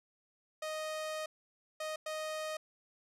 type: tone bursts at uneven times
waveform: sawtooth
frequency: 622.3 Hz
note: D#5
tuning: in tune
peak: -33 dBFS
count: 3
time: 0.62-1.26 / 1.8-1.96 / 2.06-2.57 s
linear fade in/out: 5 ms
effects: low-pass 11000 Hz 12 dB/octave